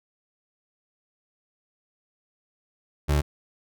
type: tone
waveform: 30% pulse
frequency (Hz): 73.42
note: D2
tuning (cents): 0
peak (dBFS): -17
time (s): 3.08-3.22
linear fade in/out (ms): 20
effects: none